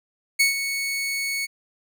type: tone with ADSR envelope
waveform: sawtooth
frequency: 2215 Hz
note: C#7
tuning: 2 cents flat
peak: -11 dBFS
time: 0.39-1.47 s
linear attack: 14 ms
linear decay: 130 ms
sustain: -10 dB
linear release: 27 ms
effects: none